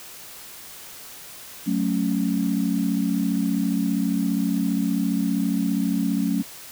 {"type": "chord", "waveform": "sine", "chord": "F# minor", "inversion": "none", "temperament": "equal", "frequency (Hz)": [185, 220, 277.2], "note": ["F#3", "A3", "C#4"], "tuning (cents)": [0, 0, 0], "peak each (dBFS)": -24, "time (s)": [1.66, 6.43], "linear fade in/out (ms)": 20, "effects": ["tanh soft clip ceiling -10 dBFS", "white hiss -41 dBFS RMS until 6.71 s"]}